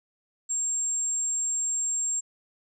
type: tone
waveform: sine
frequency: 7459 Hz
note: A#8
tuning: in tune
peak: -25 dBFS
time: 0.49-2.21 s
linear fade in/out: 20 ms
effects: none